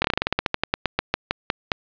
slowing click train, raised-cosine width 0.3 ms, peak -3 dBFS, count 20, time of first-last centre 0.02-1.718 s, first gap 24 ms, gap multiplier 1.13, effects resampled to 11025 Hz + 7-bit

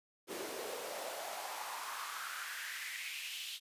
pink noise with high-pass filter sweep, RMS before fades -43 dBFS, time 0.27-3.6 s, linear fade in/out 50 ms, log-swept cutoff 350 to 3300 Hz, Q 3.6, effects resampled to 32000 Hz

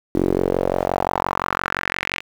sawtooth tone with band-pass filter sweep, 45.77 Hz, F#1, 18 cents flat, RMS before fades -22 dBFS, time 0.14-2.21 s, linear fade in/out 20 ms, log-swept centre 320 to 2500 Hz, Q 3, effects 7-bit

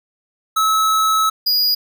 square tone pair in turn, 1296 / 4893 Hz, E6 / D#8, -30 / -30 cents, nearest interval octave + major seventh, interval 2300 cents, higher second, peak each -14 dBFS, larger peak neither, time 0.56-1.3 / 1.46-1.75 s, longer first, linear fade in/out 10 ms, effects none

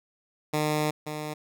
10% pulse tone pair in turn, 151.9 / 151.9 Hz, D#3 / D#3, -41 / -41 cents, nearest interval unison, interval 0 cents, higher neither, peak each -16 / -24 dBFS, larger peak first, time 0.53-0.91 / 1.06-1.34 s, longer first, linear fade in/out 10 ms, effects none

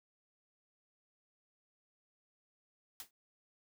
white noise with exponential decay, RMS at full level -42 dBFS, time 3-3.11 s, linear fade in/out 2 ms, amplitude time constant 22 ms, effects noise-tail reverb RT60 0.1 s tail -26 dB re dry

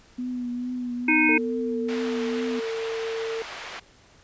sine tone with vibrato, 246.9 Hz, B3, in tune, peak -27 dBFS, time 0.18-2.6 s, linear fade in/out 10 ms, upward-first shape triangle, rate 2.3 Hz, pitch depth 35 cents each way
harmonic tone, 311.1 Hz, D#4, in tune, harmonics 1 / 3 / 5 / 7 / 8, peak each -21 / -30 / -30 / -22 / -22 dBFS, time 1.08-1.38 s, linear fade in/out 5 ms
sine tone, 451.1 Hz, A4, 43 cents sharp, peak -27 dBFS, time 1.29-3.42 s, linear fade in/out 0 ms
white band-pass noise, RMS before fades -38 dBFS, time 1.88-3.8 s, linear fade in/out 10 ms, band 510 to 2700 Hz, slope 12 dB/octave
effects pink hiss -55 dBFS RMS until 4.23 s + resampled to 16000 Hz

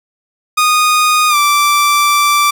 sawtooth tone with pitch glide, 1235 to 1169.7 Hz, D#6 to D6, -13 to -7 cents, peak -5 dBFS, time 0.57-2.51 s, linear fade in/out 10 ms, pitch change -94 cents, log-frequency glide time 1.29-1.36 s, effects none

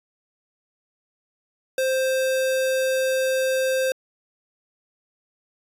sine tone with sample-and-hold, 523.3 Hz, C5, in tune, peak -19 dBFS, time 1.78-3.92 s, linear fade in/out 2 ms, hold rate 2100 Hz, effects resampled to 32000 Hz

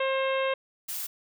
harmonic tone, 533 Hz, C5, 32 cents sharp, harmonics 1 / 2 / 3 / 4 / 5 / 6 / 7, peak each -26 / -32 / -36 / -36 / -36 / -40 / -43 dBFS, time 0-0.54 s, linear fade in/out 5 ms
blue noise, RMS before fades -34 dBFS, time 0.88-1.07 s, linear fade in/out 10 ms
effects none

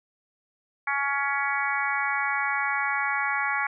harmonic tone, 280 Hz, C#4, 18 cents sharp, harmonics 3 / 4 / 5 / 6 / 7 / 8, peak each -31 / -31 / -31 / -31 / -31 / -31 dBFS, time 0.87-3.67 s, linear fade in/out 5 ms, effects none

